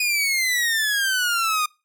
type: exponential sweep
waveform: sawtooth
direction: down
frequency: 2489 to 1218 Hz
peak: -16 dBFS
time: 0-1.66 s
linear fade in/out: 5 ms
effects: noise-tail reverb RT60 0.3 s tail -25 dB re dry